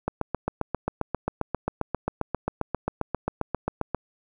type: click train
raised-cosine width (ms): 1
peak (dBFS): -11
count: 30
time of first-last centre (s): 0.08-3.947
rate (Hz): 7.5
effects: none